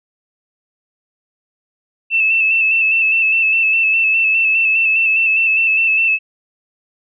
sine tone with vibrato, 2641 Hz, E7, 3 cents sharp, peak -11 dBFS, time 2.1-6.19 s, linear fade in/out 50 ms, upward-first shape square, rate 4.9 Hz, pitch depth 27 cents each way, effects none

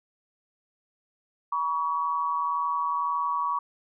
sine tone pair together, 966 / 1127.9 Hz, B5 / C#6, -39 / +30 cents, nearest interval minor third, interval 269 cents, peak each -29 / -26 dBFS, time 1.52-3.59 s, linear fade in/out 5 ms, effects none

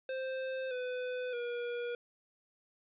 square tone with pitch steps, 523.3 / 501.1 / 479.9 Hz, C5 / B4 / B4, 0 / +25 / -50 cents, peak -36 dBFS, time 0.09-1.95 s, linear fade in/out 2 ms, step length 620 ms, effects resampled to 8000 Hz + 12-bit

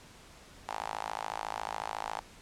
sawtooth tone with high-pass filter, 54 Hz, A1, 32 cents flat, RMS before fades -38 dBFS, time 0.68-2.2 s, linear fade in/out 0 ms, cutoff 840 Hz, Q 4.4, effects pink hiss -54 dBFS RMS until 2.41 s + low-pass 9000 Hz 12 dB/octave

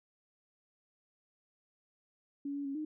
sine tone with pitch steps, 282.3 / 284 / 275.9 / 306.9 Hz, C#4 / C#4 / C#4 / D#4, +32 / +42 / -8 / -24 cents, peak -35 dBFS, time 2.45-2.85 s, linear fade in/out 5 ms, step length 100 ms, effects none

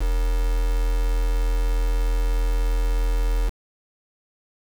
sine tone with quantisation, 41.61 Hz, E1, 17 cents sharp, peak -18 dBFS, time 0-3.5 s, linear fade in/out 20 ms, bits 5, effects none

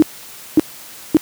sine tone bursts, 311.1 Hz, D#4, in tune, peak -5 dBFS, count 3, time 0-1.169 s, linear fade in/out 0 ms, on 23 ms, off 550 ms, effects white hiss -37 dBFS RMS until 1.21 s + high-pass 80 Hz 12 dB/octave

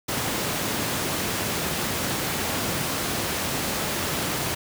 pink high-pass noise, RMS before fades -27 dBFS, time 0.08-4.55 s, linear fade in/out 10 ms, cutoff 100 Hz, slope 12 dB/octave, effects none

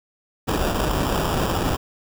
pink noise with sample-and-hold, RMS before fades -22 dBFS, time 0.47-1.77 s, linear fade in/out 20 ms, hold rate 2100 Hz, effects none

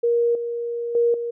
sine tone with level steps, 471.6 Hz, A#4, 20 cents sharp, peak -16 / -24 / -15 / -24 dBFS, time 0.03-1.31 s, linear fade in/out 10 ms, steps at 0.35 / 0.95 / 1.14 s, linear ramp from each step 2 ms, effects none

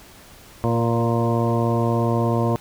harmonic tone with a mistuned harmonic, 116.54 Hz, A#2, in tune, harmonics 1 / 2 / 3 / 4 / 5 / 6 / 8 / 9, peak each -21 / -24 / -26 / -27 / -28 / -29 / -30 / -31 dBFS, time 0.64-2.56 s, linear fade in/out 0 ms, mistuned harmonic 4, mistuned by +15 cents, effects pink hiss -46 dBFS RMS until 2.6 s

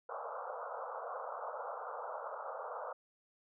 pink band-pass noise, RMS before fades -43 dBFS, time 0.09-2.93 s, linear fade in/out 5 ms, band 470 to 1400 Hz, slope 96 dB/octave, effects none

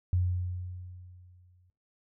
sine tone with exponential decay, 90.1 Hz, F#2, 45 cents flat, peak -22 dBFS, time 0.13-1.7 s, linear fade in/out 0 ms, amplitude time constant 340 ms, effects noise-tail reverb RT60 0.6 s tail -23 dB re dry

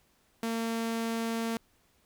sawtooth tone, 228 Hz, A#3, 38 cents flat, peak -26 dBFS, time 0.43-1.57 s, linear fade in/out 2 ms, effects pink hiss -68 dBFS RMS until 2.05 s

